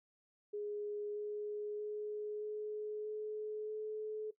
sine tone with pitch steps, 415.3 / 418.2 / 421.1 / 424 / 427 / 429.9 Hz, G#4 / G#4 / G#4 / G#4 / G#4 / A4, 0 / +12 / +24 / +36 / +48 / -40 cents, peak -38 dBFS, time 0.53-4.31 s, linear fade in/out 10 ms, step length 630 ms, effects noise-tail reverb RT60 0.1 s tail -17 dB re dry

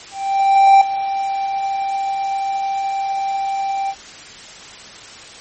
triangle tone with ADSR envelope, 784 Hz, G5, in tune, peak -3 dBFS, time 0.11-3.95 s, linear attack 700 ms, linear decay 6 ms, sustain -13 dB, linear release 61 ms, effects white hiss -37 dBFS RMS until 5.4 s + MP3 32 kbps

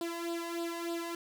sawtooth tone with flanger, 338.4 Hz, E4, 45 cents sharp, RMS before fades -37 dBFS, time 0.01-1.15 s, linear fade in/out 2 ms, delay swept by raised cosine 0.23 to 1.08 ms, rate 3.3 Hz, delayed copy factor +0.75, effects none

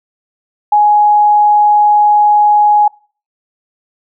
sine tone, 835 Hz, G#5, 9 cents sharp, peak -5 dBFS, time 0.72-2.88 s, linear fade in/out 5 ms, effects noise-tail reverb RT60 0.4 s tail -25 dB re dry

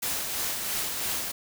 white noise with tremolo, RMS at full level -29 dBFS, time 0.02-1.32 s, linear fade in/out 10 ms, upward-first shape sine, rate 3 Hz, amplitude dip 35%, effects none

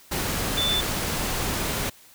sine tone in noise, 3520 Hz, A7, in tune, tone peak -22 dBFS, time 0.57-0.81 s, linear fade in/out 10 ms, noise pink, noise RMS -27 dBFS, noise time 0.11-1.9 s, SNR +2 dB, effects white hiss -52 dBFS RMS until 2.14 s

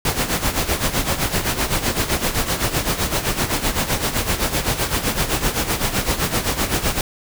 pink noise with tremolo, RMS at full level -18 dBFS, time 0.05-7.01 s, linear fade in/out 2 ms, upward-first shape sine, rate 7.8 Hz, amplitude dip 70%, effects none

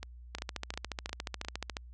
two click trains, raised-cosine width 0.2 ms, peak -23 / -18 dBFS, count 5 / 21, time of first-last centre 0.03-1.448 / 0.35-1.768 s, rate 2.82 / 14.1 Hz, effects added 60 Hz sine -47 dBFS peak until 1.93 s + resampled to 24000 Hz

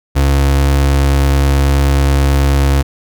35% pulse tone, 69.3 Hz, C#2, in tune, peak -7 dBFS, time 0.15-2.83 s, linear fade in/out 20 ms, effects none

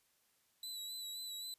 sawtooth tone with vibrato, 3951 Hz, B7, in tune, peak -40 dBFS, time 0.63-1.54 s, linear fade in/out 2 ms, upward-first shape sine, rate 3.8 Hz, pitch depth 35 cents each way, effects white hiss -75 dBFS RMS until 1.58 s + resampled to 32000 Hz

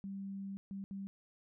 sine tone bursts at uneven times, 196 Hz, G3, in tune, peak -40 dBFS, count 3, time 0.04-0.57 / 0.71-0.84 / 0.91-1.07 s, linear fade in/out 0 ms, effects none

